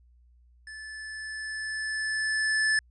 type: tone with level ramp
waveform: square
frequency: 1742 Hz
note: A6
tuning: 18 cents flat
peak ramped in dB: -41 to -22 dBFS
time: 0.67-2.79 s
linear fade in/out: 2 ms
effects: added 60 Hz sine -56 dBFS peak until 2.9 s + resampled to 24000 Hz